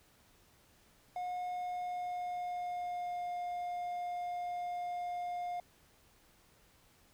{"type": "tone with pitch glide", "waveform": "triangle", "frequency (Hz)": [721, 709], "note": ["F#5", "F5"], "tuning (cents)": [-45, 26], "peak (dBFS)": -34, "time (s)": [1.16, 5.6], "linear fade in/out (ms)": 2, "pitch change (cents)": -29, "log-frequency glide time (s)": [1.45, 3.29], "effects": ["pink hiss -66 dBFS RMS until 7.13 s"]}